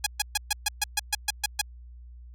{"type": "tone bursts", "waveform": "5% pulse", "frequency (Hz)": 830.6, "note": "G#5", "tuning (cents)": 0, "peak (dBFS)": -10, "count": 11, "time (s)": [0.04, 1.615], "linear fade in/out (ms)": 5, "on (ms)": 25, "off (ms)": 130, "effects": ["added 60 Hz sine -43 dBFS peak until 2.34 s"]}